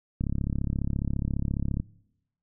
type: click train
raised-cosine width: 5 ms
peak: -16 dBFS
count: 56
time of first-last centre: 0.21-1.8 s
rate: 34.6 Hz
effects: noise-tail reverb RT60 0.9 s tail -23 dB re dry